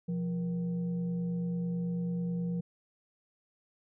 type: tone with frequency modulation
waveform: sine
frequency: 174.1 Hz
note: F3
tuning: 5 cents flat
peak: -30 dBFS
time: 0.08-2.61 s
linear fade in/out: 10 ms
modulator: 299 Hz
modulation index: 0.4
effects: none